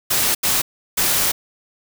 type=noise bursts at uneven times; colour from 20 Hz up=white; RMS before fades=-18 dBFS; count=3; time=0.1-0.35 / 0.43-0.62 / 0.97-1.32 s; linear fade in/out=10 ms; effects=none